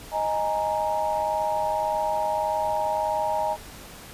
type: chord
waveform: sine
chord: D# suspended fourth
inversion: none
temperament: equal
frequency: 622.3 / 830.6 / 932.3 Hz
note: D#5 / G#5 / A#5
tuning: 0 / 0 / 0 cents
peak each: -27 dBFS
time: 0.11-3.57 s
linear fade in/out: 50 ms
effects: pink hiss -43 dBFS RMS until 4.13 s + resampled to 32000 Hz